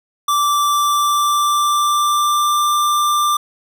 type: tone with pitch glide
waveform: square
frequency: 1169 to 1186 Hz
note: D6 to D6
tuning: -8 to +17 cents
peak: -14 dBFS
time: 0.28-3.37 s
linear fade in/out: 5 ms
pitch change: +25 cents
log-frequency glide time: 0.68-2.68 s
effects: none